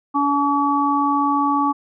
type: harmonic tone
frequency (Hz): 284.8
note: C#4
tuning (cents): +47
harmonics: 1 / 3 / 4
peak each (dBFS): -20 / -21 / -19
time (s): 0.14-1.73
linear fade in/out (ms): 20
effects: none